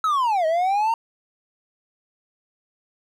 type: linear two-way sweep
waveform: triangle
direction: down then up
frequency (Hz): 1318.5 to 622.3 to 928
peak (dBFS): -16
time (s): 0.04-0.94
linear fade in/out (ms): 2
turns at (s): 0.46
effects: none